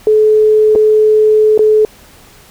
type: tone with dropouts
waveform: sine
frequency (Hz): 430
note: A4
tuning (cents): -40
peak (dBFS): -5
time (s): 0.07-1.85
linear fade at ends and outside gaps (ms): 1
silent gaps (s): 0.752-0.758 / 1.577-1.592
effects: pink hiss -41 dBFS RMS until 2.5 s